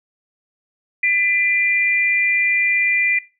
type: tone pair together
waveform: sine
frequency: 2001 / 2384 Hz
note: B6 / D7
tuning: +22 / +25 cents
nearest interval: minor third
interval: 303 cents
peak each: -17 dBFS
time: 1.03-3.19 s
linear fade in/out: 5 ms
effects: noise-tail reverb RT60 0.3 s tail -20 dB re dry